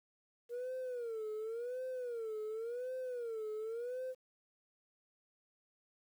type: tone with vibrato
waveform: sine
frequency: 470.2 Hz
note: A#4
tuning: 15 cents sharp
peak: -36 dBFS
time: 0.49-4.15 s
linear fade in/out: 50 ms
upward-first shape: sine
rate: 0.91 Hz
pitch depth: 160 cents each way
effects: tanh soft clip ceiling -37 dBFS + 11-bit